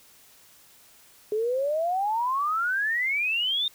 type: exponential sweep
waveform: sine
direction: up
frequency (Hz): 415.3 to 3691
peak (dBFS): -23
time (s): 1.32-3.68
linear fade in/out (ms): 2
effects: white hiss -55 dBFS RMS until 3.74 s